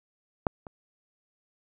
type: clicks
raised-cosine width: 1 ms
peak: -9 / -27 dBFS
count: 2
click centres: 0.468 / 0.668 s
effects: none